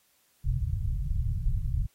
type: low-pass noise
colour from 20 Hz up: pink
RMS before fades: -28 dBFS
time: 0.44-1.87 s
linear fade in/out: 20 ms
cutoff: 140 Hz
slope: 48 dB/octave
effects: white hiss -67 dBFS RMS until 1.94 s + AAC 48 kbps